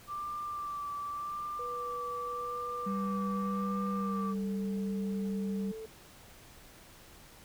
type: tone with vibrato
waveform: sine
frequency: 1174.7 Hz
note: D6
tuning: in tune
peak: -35 dBFS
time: 0.07-4.35 s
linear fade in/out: 50 ms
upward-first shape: sine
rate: 0.86 Hz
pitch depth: 22 cents each way
type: tone with pitch glide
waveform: sine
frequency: 487.4 to 441.8 Hz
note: B4 to A4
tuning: -23 to +7 cents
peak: -40 dBFS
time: 1.59-5.86 s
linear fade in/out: 5 ms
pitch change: -170 cents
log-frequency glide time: 3.93-4.37 s
type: tone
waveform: sine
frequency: 196 Hz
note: G3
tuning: in tune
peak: -31 dBFS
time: 2.86-5.72 s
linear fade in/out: 10 ms
effects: tanh soft clip ceiling -24 dBFS + pink hiss -55 dBFS RMS until 7.44 s